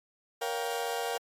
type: chord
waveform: 35% pulse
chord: G half-diminished seventh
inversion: first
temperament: just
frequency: 470.4 / 564.5 / 705.6 / 784 Hz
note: Bb4 / Db5 / F5 / G5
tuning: +16 / +31 / +18 / 0 cents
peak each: -33 / -39 / -35 / -35 dBFS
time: 0.41-1.18 s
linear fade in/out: 10 ms
effects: AAC 48 kbps